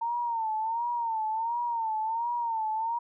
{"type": "tone with vibrato", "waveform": "sine", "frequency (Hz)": 912, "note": "A#5", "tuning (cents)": -38, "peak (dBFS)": -27, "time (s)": [0.01, 2.99], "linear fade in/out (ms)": 10, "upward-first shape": "sine", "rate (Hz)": 1.4, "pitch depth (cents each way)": 88, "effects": []}